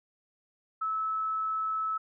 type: tone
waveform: sine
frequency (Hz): 1302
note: E6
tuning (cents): -22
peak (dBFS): -28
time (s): 0.81-1.98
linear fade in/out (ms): 10
effects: none